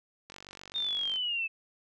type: click train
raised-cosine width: 0.2 ms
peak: -28 dBFS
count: 42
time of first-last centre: 0.3-1.16 s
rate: 47.7 Hz
type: linear sweep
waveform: sine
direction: down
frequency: 3682 to 2597 Hz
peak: -29 dBFS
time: 0.74-1.48 s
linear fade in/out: 20 ms
effects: none